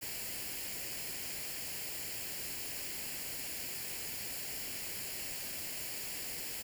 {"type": "noise with comb filter", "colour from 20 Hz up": "white", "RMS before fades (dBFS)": -41, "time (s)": [0.01, 6.63], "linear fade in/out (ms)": 20, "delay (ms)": 0.41, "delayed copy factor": 0.6, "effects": []}